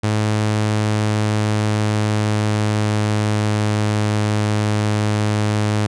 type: tone with pitch glide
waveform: sawtooth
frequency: 106.8 to 105.63 Hz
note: G#2 to G#2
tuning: +49 to +30 cents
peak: -12 dBFS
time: 0.03-5.87 s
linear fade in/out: 10 ms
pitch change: -19 cents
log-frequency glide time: 0.28-4.12 s
effects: resampled to 22050 Hz